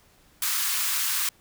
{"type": "high-pass noise", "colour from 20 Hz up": "white", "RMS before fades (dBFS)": -26, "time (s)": [0.42, 1.29], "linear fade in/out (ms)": 2, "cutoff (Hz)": 970, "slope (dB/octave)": 48, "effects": ["pink hiss -59 dBFS RMS until 1.4 s"]}